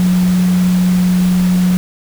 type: tone in noise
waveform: sine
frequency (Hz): 181.3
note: F#3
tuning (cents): -35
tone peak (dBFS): -9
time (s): 0-1.77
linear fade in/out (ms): 0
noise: pink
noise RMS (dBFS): -27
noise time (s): 0-1.77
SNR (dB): +15
effects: none